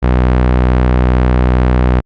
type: tone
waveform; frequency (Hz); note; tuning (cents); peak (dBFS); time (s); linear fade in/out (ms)
sawtooth; 62.3; B1; +16; -4; 0.02-2.01; 20
effects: low-pass 2000 Hz 12 dB/octave + Opus 48 kbps